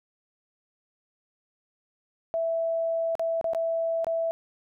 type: tone with dropouts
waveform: sine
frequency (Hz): 660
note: E5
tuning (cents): +2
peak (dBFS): -24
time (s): 2.34-4.31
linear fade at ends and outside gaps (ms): 0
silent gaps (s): 3.153-3.195 / 3.412-3.443 / 3.534-3.548 / 4.045-4.068
effects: none